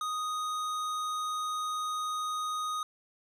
triangle tone with hard clipping, 1244.5 Hz, D#6, in tune, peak -33 dBFS, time 0.01-2.83 s, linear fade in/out 2 ms, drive 18 dB, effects none

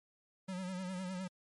square tone with vibrato, 185 Hz, F#3, in tune, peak -39 dBFS, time 0.48-1.28 s, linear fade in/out 10 ms, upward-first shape sine, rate 9.8 Hz, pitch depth 61 cents each way, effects MP3 48 kbps

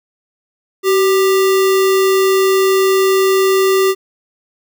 sine tone with sample-and-hold, 382.3 Hz, G4, 43 cents flat, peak -9 dBFS, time 0.83-3.95 s, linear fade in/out 50 ms, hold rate 1575 Hz, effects none

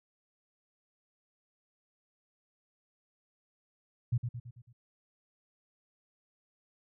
sine tone with echo, 120 Hz, B2, 49 cents flat, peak -25 dBFS, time 4.12-4.18 s, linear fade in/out 10 ms, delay 110 ms, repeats 5, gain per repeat -6 dB, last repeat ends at 4.73 s, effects none

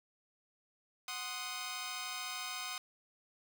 10% pulse chord, C diminished, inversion second, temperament equal, 740 / 1046.5 / 1244.5 Hz, Gb5 / C6 / Eb6, 0 / 0 / 0 cents, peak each -37 / -36 / -34 dBFS, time 1.08-2.78 s, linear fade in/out 2 ms, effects none

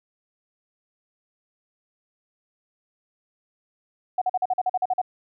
sine tone bursts, 740 Hz, F#5, in tune, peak -19 dBFS, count 11, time 4.18-5.016 s, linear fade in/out 5 ms, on 36 ms, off 44 ms, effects none

